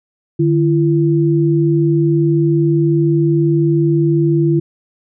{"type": "tone pair together", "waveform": "sine", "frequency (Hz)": [150, 337.2], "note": ["D3", "E4"], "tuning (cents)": [37, 39], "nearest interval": "octave + major second", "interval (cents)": 1402, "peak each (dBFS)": -13, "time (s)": [0.39, 4.6], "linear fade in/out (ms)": 10, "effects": []}